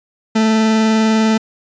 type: tone with vibrato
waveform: 40% pulse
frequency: 220 Hz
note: A3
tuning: in tune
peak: -10 dBFS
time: 0.35-1.38 s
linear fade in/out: 10 ms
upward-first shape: triangle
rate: 20 Hz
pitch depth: 21 cents each way
effects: resampled to 16000 Hz